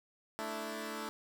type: chord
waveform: 10% pulse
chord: A suspended fourth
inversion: none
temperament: equal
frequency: 220 / 293.7 / 329.6 Hz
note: A3 / D4 / E4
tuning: 0 / 0 / 0 cents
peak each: -33 / -36 / -36 dBFS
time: 0.39-1.09 s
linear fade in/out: 0 ms
effects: none